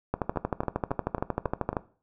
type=two click trains; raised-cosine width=1 ms; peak=-12 / -18 dBFS; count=22 / 6; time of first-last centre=0.14-1.768 / 0.36-1.73 s; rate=12.9 / 3.65 Hz; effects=noise-tail reverb RT60 0.4 s tail -17 dB re dry